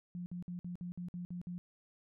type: tone bursts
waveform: sine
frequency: 176.7 Hz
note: F3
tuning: 21 cents sharp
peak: -39 dBFS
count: 9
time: 0.15-1.58 s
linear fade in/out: 0 ms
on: 110 ms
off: 55 ms
effects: none